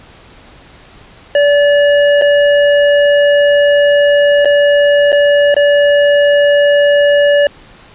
square tone with dropouts, 577 Hz, D5, 31 cents flat, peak -7 dBFS, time 1.35-7.47 s, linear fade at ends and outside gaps 2 ms, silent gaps 2.214-2.22 / 4.448-4.455 / 5.12-5.127 / 5.543-5.565 s, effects pink hiss -40 dBFS RMS until 7.94 s + resampled to 8000 Hz

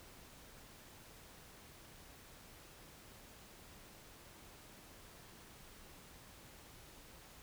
silence, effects pink hiss -58 dBFS RMS until 7.42 s

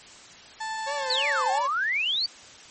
30% pulse tone, 880 Hz, A5, in tune, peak -27 dBFS, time 0.6-1.59 s, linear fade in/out 10 ms
sawtooth tone with vibrato, 542 Hz, C#5, 39 cents flat, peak -26 dBFS, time 0.86-1.68 s, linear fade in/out 20 ms, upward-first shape triangle, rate 3 Hz, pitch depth 130 cents each way
sine exponential two-way sweep, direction down then up, 4674 to 740 to 4674 Hz, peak -23 dBFS, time 1.1-2.26 s, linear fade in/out 2 ms, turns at 1.51 s
effects white hiss -47 dBFS RMS until 2.7 s + MP3 32 kbps

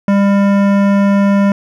sine tone with hard clipping, 199.6 Hz, G3, 32 cents sharp, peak -10 dBFS, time 0.08-1.52 s, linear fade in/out 2 ms, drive 16 dB, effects none

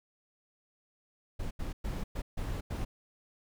brown noise bursts at uneven times, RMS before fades -35 dBFS, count 6, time 1.39-1.51 / 1.59-1.73 / 1.84-2.04 / 2.15-2.22 / 2.37-2.61 / 2.7-2.85 s, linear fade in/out 10 ms, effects none

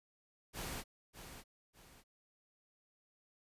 pink noise with echo, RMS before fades -43 dBFS, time 0.53-0.84 s, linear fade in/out 50 ms, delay 600 ms, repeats 2, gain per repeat -9 dB, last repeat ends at 2.04 s, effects resampled to 32000 Hz

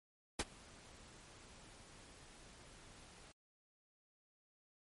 pink noise with ADSR envelope, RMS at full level -35 dBFS, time 0.39-3.32 s, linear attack 7 ms, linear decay 39 ms, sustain -24 dB, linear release 6 ms, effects MP3 48 kbps

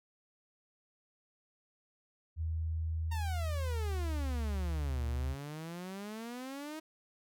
sine tone with pitch glide, 80.7 to 72.31 Hz, E2 to D2, -36 to -26 cents, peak -32 dBFS, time 2.36-5.36 s, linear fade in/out 50 ms, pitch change -190 cents, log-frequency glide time 3.59-4.25 s
sawtooth exponential two-way sweep, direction down then up, 932.3 to 115.1 to 318.9 Hz, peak -37 dBFS, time 3.11-6.8 s, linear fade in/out 10 ms, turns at 5.05 s
effects none

